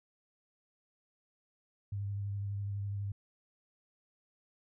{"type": "tone with vibrato", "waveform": "sine", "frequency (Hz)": 100.5, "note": "G2", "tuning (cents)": 44, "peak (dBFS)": -34, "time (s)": [1.92, 3.12], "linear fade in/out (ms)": 5, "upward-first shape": "sine", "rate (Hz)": 12, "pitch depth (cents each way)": 20, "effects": []}